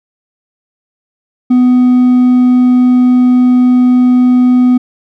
triangle tone with hard clipping, 249.8 Hz, B3, 20 cents sharp, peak -5 dBFS, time 1.5-4.78 s, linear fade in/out 10 ms, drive 5 dB, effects none

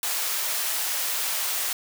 white high-pass noise, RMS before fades -27 dBFS, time 0.03-1.73 s, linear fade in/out 2 ms, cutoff 630 Hz, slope 12 dB/octave, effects none

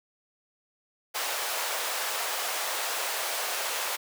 pink high-pass noise, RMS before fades -31 dBFS, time 1.14-3.97 s, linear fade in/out 20 ms, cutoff 560 Hz, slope 24 dB/octave, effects none

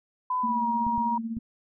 sine tone with pitch glide, 1005 to 948.6 Hz, B5 to A#5, +30 to +30 cents, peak -24 dBFS, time 0.3-1.18 s, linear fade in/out 5 ms, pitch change -100 cents, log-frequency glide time 0.41-0.66 s
sine tone with tremolo, 227.3 Hz, A#3, 43 cents flat, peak -27 dBFS, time 0.43-1.39 s, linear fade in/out 10 ms, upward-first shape sine, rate 16 Hz, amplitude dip 60%
clicks, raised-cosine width 5 ms, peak -26 dBFS, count 3, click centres 0.867 / 0.979 / 1.369 s
effects none

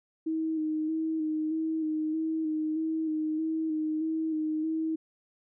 sine tone with vibrato, 315.1 Hz, D#4, 22 cents sharp, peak -27 dBFS, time 0.26-4.96 s, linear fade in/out 10 ms, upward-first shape square, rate 1.6 Hz, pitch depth 24 cents each way, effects none

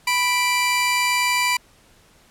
sawtooth tone pair together, 987.8 / 2349 Hz, B5 / D7, 0 / 0 cents, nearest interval octave + minor third, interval 1500 cents, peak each -17 dBFS, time 0.07-1.57 s, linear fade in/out 5 ms, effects pink hiss -54 dBFS RMS until 2.3 s + low-pass 12000 Hz 12 dB/octave

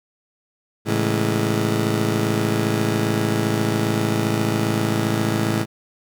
20% pulse chord, A major seventh, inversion none, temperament just, 110 / 137.5 / 165 / 206.2 Hz, A2 / C#3 / E3 / G#3, 0 / -14 / +2 / -12 cents, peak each -17 / -22 / -22 / -21 dBFS, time 0.85-5.66 s, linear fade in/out 50 ms, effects none

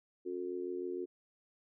sine tone with amplitude modulation, 361.7 Hz, F#4, 39 cents flat, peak -32 dBFS, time 0.25-1.06 s, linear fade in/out 20 ms, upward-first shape sine, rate 86.4 Hz, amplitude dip 90%, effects none

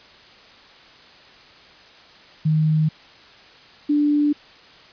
sine tone pair in turn, 155.7 / 293.9 Hz, D#3 / D4, +2 / +1 cents, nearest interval major seventh, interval 1099 cents, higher second, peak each -15 dBFS, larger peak neither, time 2.45-2.89 / 3.89-4.33 s, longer neither, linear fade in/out 10 ms, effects white hiss -47 dBFS RMS until 4.92 s + resampled to 11025 Hz

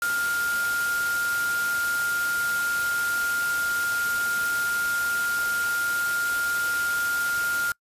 sine tone in noise, 1406 Hz, F6, 11 cents sharp, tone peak -23 dBFS, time 0.02-7.72 s, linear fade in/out 2 ms, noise white, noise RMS -33 dBFS, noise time 0.02-7.72 s, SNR +7 dB, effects noise-tail reverb RT60 0.1 s tail -25 dB re dry + resampled to 32000 Hz

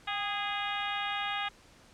harmonic tone with a mistuned harmonic, 412.3 Hz, G#4, 13 cents flat, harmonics 2 / 3 / 4 / 5 / 6 / 7 / 8 / 9, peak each -36 / -38 / -39 / -40 / -41 / -41 / -42 / -43 dBFS, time 0.07-1.49 s, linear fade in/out 10 ms, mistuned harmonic 2, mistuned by -48 cents, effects pink hiss -58 dBFS RMS until 1.93 s + low-pass 8000 Hz 12 dB/octave

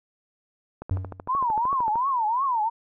click train, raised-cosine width 1 ms, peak -21 dBFS, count 16, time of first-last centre 0.82-1.956 s, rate 13.2 Hz
triangle tone with exponential decay, 93.5 Hz, F#2, 19 cents sharp, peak -17 dBFS, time 0.91-1.29 s, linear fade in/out 0 ms, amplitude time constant 81 ms
sine tone with vibrato, 971 Hz, B5, 30 cents flat, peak -21 dBFS, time 1.28-2.7 s, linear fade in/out 20 ms, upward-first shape triangle, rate 2.8 Hz, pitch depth 270 cents each way
effects none

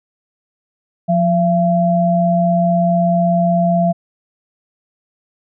sine tone pair together, 176.35 / 679 Hz, F3 / F5, +17 / -49 cents, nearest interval octave + major seventh, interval 2334 cents, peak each -14 dBFS, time 1.08-3.93 s, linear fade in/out 20 ms, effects none

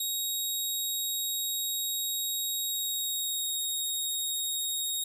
15% pulse tone with pitch glide, 3780 to 3752 Hz, A#7 to A#7, +23 to +11 cents, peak -23 dBFS, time 0-5.04 s, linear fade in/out 5 ms, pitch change -12 cents, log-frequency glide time 2.67-3.56 s, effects none

